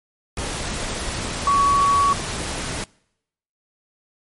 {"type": "tone in noise", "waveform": "sine", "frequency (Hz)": 1126, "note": "C#6", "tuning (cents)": 27, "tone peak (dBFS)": -14, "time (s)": [1.47, 2.13], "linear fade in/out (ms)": 2, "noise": "pink", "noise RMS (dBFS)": -27, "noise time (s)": [0.37, 2.84], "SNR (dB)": 10, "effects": ["noise-tail reverb RT60 0.8 s tail -25 dB re dry", "MP3 48 kbps"]}